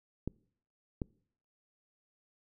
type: clicks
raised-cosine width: 3 ms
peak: -21 dBFS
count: 2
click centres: 0.276 / 1.018 s
effects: noise-tail reverb RT60 0.6 s tail -25 dB re dry